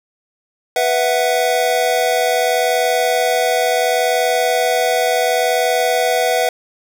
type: chord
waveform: square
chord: B suspended fourth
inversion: none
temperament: equal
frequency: 493.9 / 659.3 / 740 Hz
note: B4 / E5 / F#5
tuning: 0 / 0 / 0 cents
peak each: -19 dBFS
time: 0.76-6.49 s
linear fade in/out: 2 ms
effects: none